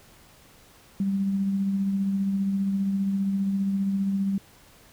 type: tone with tremolo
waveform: sine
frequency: 196 Hz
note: G3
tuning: in tune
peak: -21 dBFS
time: 1-4.38 s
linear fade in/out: 2 ms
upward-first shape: sine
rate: 15 Hz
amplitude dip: 30%
effects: pink hiss -54 dBFS RMS until 4.92 s